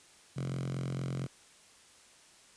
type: tone with high-pass filter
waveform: 5% pulse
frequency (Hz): 44.32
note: F1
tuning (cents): +26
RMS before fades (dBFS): -36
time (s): 0.36-1.27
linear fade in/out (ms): 10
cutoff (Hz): 140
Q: 8.9
effects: white hiss -59 dBFS RMS until 2.56 s + resampled to 22050 Hz

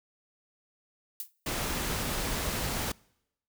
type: noise with exponential decay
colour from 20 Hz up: violet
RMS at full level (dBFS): -32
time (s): 1.2-1.32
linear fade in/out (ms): 1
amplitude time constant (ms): 24
type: noise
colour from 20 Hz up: pink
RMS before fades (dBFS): -32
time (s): 1.46-2.92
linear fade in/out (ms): 5
effects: noise-tail reverb RT60 0.8 s tail -25 dB re dry

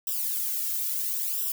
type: noise with flanger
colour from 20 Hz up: violet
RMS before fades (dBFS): -29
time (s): 0.07-1.52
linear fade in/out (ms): 2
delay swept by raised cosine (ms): 0.45 to 2.05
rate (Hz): 0.74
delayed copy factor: -0.9
effects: none

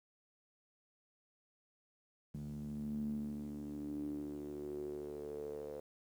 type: tone with band-pass filter sweep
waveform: sawtooth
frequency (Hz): 73.42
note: D2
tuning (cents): 0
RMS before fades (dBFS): -43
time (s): 2.34-5.8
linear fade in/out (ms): 5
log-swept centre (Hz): 180 to 490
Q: 8.7
effects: 11-bit

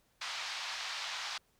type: band-pass noise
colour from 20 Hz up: white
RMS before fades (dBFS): -40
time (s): 0.21-1.38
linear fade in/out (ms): 5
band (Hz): 770 to 5000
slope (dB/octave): 24
effects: pink hiss -72 dBFS RMS until 1.59 s

